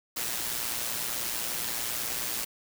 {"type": "noise with amplitude modulation", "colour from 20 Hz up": "white", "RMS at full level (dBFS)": -30, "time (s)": [0.16, 2.45], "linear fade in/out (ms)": 10, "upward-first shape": "sine", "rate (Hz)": 118, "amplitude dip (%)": 50, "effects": []}